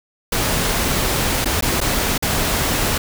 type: noise with dropouts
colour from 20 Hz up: pink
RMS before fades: -19 dBFS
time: 0.32-2.98 s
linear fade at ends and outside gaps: 5 ms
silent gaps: 1.446-1.456 / 1.61-1.623 / 1.805-1.812 / 2.179-2.224 s
effects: none